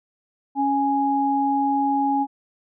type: tone pair together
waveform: sine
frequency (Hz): 277.2 / 830.6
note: C#4 / G#5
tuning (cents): 0 / 0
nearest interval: octave + perfect fifth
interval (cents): 1900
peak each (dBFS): -22 / -20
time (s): 0.55-2.27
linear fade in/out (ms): 50
effects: none